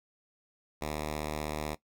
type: tone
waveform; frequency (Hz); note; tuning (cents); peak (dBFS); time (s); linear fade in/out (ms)
5% pulse; 76; D#2; -40; -22; 0.81-1.75; 10
effects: noise-tail reverb RT60 0.1 s tail -17 dB re dry